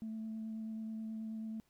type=tone with vibrato; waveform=sine; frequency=220.6 Hz; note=A3; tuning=5 cents sharp; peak=-38 dBFS; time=0.02-1.6 s; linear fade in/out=0 ms; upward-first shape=sine; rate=9.3 Hz; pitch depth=11 cents each way; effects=tanh soft clip ceiling -36 dBFS + pink hiss -75 dBFS RMS until 1.69 s